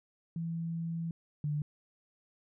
sine tone pair in turn, 166.1 / 148.47 Hz, E3 / D3, +13 / +19 cents, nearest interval major second, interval 194 cents, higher first, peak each -33 / -30 dBFS, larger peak second, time 0.36-1.11 / 1.44-1.62 s, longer first, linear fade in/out 2 ms, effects none

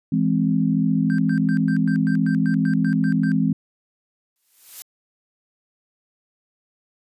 sine chord, E augmented, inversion none, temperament equal, 164.81 / 207.7 / 261.6 Hz, E3 / G#3 / B#3, 0 / 0 / 0 cents, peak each -21 dBFS, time 0.12-3.53 s, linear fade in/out 5 ms
triangle tone bursts, 1568 Hz, G6, in tune, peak -29 dBFS, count 12, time 1.1-3.318 s, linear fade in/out 0 ms, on 84 ms, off 110 ms
blue noise with exponential growth, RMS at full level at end -32 dBFS, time 4.36-4.82 s, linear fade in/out 0 ms, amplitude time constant 98 ms
effects resampled to 32000 Hz

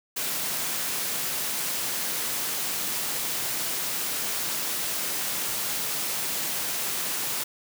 white high-pass noise, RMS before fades -29 dBFS, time 0.16-7.44 s, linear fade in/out 10 ms, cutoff 110 Hz, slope 24 dB/octave, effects none

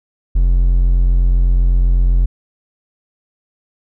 triangle tone, 43.98 Hz, F1, 13 cents sharp, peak -7 dBFS, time 0.35-2.26 s, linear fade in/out 10 ms, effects none

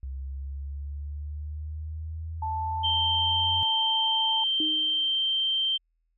sine exponential sweep, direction up, 66.1 to 91.2 Hz, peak -32 dBFS, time 0.03-3.63 s, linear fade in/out 0 ms
sine tone with pitch glide, 880 to 888.2 Hz, A5 to A5, 0 to +16 cents, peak -28 dBFS, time 2.42-4.44 s, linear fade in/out 5 ms, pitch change +16 cents, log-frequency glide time 2.61-3 s
sine tone, 3136 Hz, G7, in tune, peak -23 dBFS, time 2.83-5.78 s, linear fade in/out 20 ms
sine tone with exponential decay, 311.1 Hz, D#4, in tune, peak -28 dBFS, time 4.6-5.25 s, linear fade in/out 2 ms, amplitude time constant 140 ms
effects added 41 Hz sine -70 dBFS peak until 6.17 s

